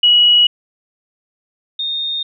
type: tone pair in turn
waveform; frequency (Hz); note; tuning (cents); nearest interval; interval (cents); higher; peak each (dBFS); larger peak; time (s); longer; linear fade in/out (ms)
sine; 2917 / 3675; F#7 / A#7; -25 / -25; major third; 400; second; -7 / -18; first; 0.03-0.47 / 1.79-2.23; neither; 5
effects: none